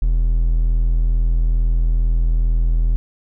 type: tone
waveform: triangle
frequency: 41.14 Hz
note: E1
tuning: 3 cents flat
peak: -11 dBFS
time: 0.02-2.96 s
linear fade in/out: 0 ms
effects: none